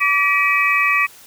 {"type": "tone cluster", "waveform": "sine", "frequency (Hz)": [1153, 1930, 2316, 2534], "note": ["D6", "B6", "D7", "D#7"], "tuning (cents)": [-32, -40, -25, 31], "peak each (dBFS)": -19, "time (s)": [0, 1.07], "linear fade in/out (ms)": 20, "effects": ["white hiss -44 dBFS RMS until 1.26 s"]}